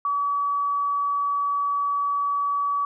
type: tone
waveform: sine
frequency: 1141 Hz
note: C#6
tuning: 50 cents sharp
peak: -21 dBFS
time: 0.05-2.85 s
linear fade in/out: 2 ms
effects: none